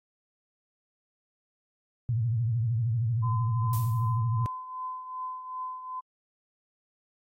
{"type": "tone with vibrato", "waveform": "sine", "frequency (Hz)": 115.5, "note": "A#2", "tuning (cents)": -16, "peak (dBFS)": -24, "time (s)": [2.09, 4.46], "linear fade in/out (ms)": 0, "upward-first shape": "sine", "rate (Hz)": 13, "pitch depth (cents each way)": 130}
{"type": "tone with tremolo", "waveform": "sine", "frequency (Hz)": 1021, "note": "C6", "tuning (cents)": -43, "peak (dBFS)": -31, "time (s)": [3.22, 6.01], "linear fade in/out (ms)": 20, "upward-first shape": "triangle", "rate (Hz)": 2.6, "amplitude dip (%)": 65}
{"type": "noise with exponential decay", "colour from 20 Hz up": "violet", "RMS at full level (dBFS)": -34, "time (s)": [3.73, 4.19], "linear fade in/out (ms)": 1, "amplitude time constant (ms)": 100}
{"effects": ["AAC 48 kbps"]}